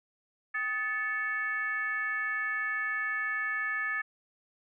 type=tone with frequency modulation; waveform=sine; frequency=1740 Hz; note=A6; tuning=20 cents flat; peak=-29 dBFS; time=0.54-4.02 s; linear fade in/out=10 ms; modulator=477 Hz; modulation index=0.76; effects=none